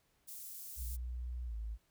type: high-pass noise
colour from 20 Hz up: white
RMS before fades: -48 dBFS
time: 0.27-0.97 s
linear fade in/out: 20 ms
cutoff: 8100 Hz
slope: 12 dB/octave
type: tone with pitch glide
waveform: sine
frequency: 61 to 54.66 Hz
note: B1 to A1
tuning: -21 to -11 cents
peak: -38 dBFS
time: 0.76-1.78 s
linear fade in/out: 50 ms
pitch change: -190 cents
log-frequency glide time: 1.46-1.54 s
effects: pink hiss -75 dBFS RMS until 1.9 s